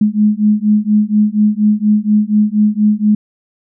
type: beating tone pair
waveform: sine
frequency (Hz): 208.8 / 213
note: G#3 / G#3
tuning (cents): +10 / +44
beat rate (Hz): 4.2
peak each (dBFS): -12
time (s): 0.01-3.15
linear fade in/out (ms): 5
effects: none